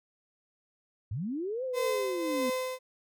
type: linear two-way sweep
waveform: sine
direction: up then down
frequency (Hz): 87.31 to 528 to 240.6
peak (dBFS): -31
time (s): 1.11-2.5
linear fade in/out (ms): 5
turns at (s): 1.64
type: tone with tremolo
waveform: 35% pulse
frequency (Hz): 513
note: C5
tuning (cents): -34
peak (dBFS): -26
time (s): 1.73-2.79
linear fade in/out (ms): 50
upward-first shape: triangle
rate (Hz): 1.7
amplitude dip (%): 60
effects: none